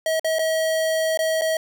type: tone with dropouts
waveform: square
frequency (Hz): 640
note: D#5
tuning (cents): +49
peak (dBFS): -20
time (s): 0.06-1.57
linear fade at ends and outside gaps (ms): 2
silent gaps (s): 0.196-0.245 / 0.386-0.392 / 1.174-1.19 / 1.412-1.418
effects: none